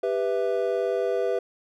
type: chord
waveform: triangle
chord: E minor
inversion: first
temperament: just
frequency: 395.6 / 494.4 / 659.3 Hz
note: G4 / B4 / E5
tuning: +16 / +2 / 0 cents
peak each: -25 / -24 / -27 dBFS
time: 0.03-1.39 s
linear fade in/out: 5 ms
effects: none